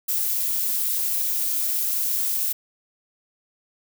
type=noise with amplitude modulation; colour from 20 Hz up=violet; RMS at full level=-21 dBFS; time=0.08-2.53 s; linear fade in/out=10 ms; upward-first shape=sine; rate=267 Hz; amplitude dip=65%; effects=none